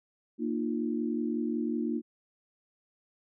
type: chord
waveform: sine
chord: Bb suspended fourth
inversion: none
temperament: equal with one note detuned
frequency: 233.1 / 303.7 / 349.2 Hz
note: Bb3 / Eb4 / F4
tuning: 0 / -42 / 0 cents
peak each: -31 / -33 / -35 dBFS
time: 0.38-2.02 s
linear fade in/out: 50 ms
effects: none